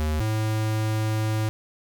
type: tone pair in turn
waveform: square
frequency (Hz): 77 / 108.89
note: D#2 / A2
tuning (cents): -17 / -18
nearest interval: tritone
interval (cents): 599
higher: second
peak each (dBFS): -23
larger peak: neither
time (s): 0-0.2 / 0.2-1.49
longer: second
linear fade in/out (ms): 0
effects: none